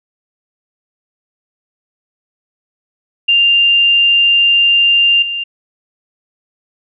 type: tone with level steps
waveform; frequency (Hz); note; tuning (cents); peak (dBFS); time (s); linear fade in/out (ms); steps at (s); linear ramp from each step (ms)
sine; 2793; F7; -1; -7 / -17; 3.28-5.44; 10; 5.22; 5
effects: none